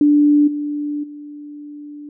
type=tone with level steps; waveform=sine; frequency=293.7 Hz; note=D4; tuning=in tune; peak=-9 / -20 / -31 dBFS; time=0.01-2.09 s; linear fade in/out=2 ms; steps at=0.47 / 1.03 s; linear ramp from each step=10 ms; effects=none